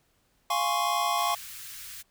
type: chord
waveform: square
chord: Db major seventh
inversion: first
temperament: equal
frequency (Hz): 698.5 / 830.6 / 1046.5 / 1108.7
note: F5 / Ab5 / C6 / Db6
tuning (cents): 0 / 0 / 0 / 0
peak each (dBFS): -31 / -32 / -33 / -29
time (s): 0.5-1.35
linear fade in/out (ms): 5
type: band-stop noise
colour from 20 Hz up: white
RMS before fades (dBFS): -42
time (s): 1.17-2.03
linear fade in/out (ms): 20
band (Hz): 120 to 1400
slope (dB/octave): 24
effects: pink hiss -69 dBFS RMS until 2.1 s